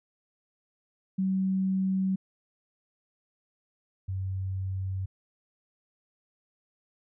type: tone pair in turn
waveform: sine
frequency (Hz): 190 / 95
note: F#3 / F#2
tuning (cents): +46 / +46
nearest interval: octave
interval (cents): 1200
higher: first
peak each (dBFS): -24 / -29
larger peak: first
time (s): 1.18-2.16 / 4.08-5.06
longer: neither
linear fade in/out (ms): 10
effects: none